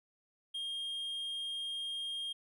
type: tone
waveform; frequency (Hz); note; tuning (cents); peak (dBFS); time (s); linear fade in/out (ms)
triangle; 3225; G7; +48; -35; 0.54-2.33; 10
effects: none